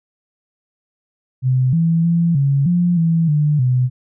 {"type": "tone with pitch steps", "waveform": "sine", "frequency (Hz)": [128.8, 165.5, 169.1, 139, 175.5, 165, 149.2, 126.5], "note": ["C3", "E3", "E3", "C#3", "F3", "E3", "D3", "B2"], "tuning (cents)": [-27, 7, 44, 5, 9, 2, 28, 42], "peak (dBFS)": -12, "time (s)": [1.42, 3.9], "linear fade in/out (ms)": 50, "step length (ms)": 310, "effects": []}